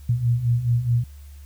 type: beating tone pair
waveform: sine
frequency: 116.54 / 121.24 Hz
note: A#2 / B2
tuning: 0 / -32 cents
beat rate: 4.7 Hz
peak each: -24 / -19 dBFS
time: 0.09-1.04 s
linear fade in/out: 5 ms
effects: added 71 Hz sine -39 dBFS peak until 1.45 s + white hiss -56 dBFS RMS until 1.45 s